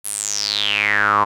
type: tone with band-pass filter sweep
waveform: sawtooth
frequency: 103.3 Hz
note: G#2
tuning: 9 cents flat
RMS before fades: -19 dBFS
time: 0.04-1.25 s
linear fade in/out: 20 ms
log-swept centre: 11000 to 990 Hz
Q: 8.5
effects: none